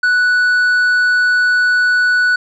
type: tone with tanh clipping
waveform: sine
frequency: 1480 Hz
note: F#6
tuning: in tune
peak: -11 dBFS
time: 0.03-2.36 s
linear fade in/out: 5 ms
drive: 5 dB
effects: none